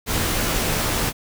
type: noise with comb filter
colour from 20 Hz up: pink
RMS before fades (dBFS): -22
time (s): 0.06-1.13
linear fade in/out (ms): 50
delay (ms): 15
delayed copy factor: -0.6
effects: none